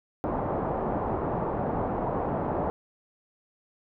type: low-pass noise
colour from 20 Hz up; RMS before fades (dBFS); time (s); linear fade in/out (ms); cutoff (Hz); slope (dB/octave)
white; -29; 0.24-2.7; 0; 890; 24
effects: none